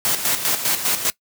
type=noise with tremolo; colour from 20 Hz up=white; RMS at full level=-19 dBFS; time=0.05-1.1 s; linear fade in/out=0 ms; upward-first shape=square; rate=5 Hz; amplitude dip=60%; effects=noise-tail reverb RT60 0.1 s tail -20 dB re dry + high-pass 100 Hz 12 dB/octave